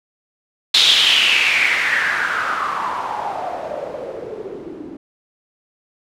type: noise with low-pass filter sweep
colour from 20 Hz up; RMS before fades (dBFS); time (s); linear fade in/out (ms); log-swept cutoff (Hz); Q
blue; -19; 0.74-4.97; 5; 3800 to 300; 5.4
effects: none